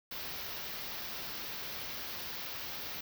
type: band-stop noise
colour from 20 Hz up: white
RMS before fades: -41 dBFS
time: 0.11-3.01 s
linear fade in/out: 5 ms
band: 5700 to 14000 Hz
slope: 48 dB/octave
effects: none